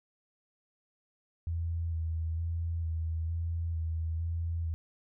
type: tone with vibrato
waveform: sine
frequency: 82.41 Hz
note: E2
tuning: in tune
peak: -30 dBFS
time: 1.47-4.74 s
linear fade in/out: 0 ms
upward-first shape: square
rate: 1.1 Hz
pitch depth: 24 cents each way
effects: none